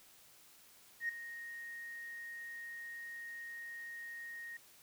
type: tone with ADSR envelope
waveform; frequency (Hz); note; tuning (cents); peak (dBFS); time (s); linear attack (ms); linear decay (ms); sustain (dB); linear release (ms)
sine; 1864.7; A#6; 0; -31; 1-4.57; 89; 6; -13; 4
effects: tanh soft clip ceiling -28 dBFS + white hiss -62 dBFS RMS until 4.82 s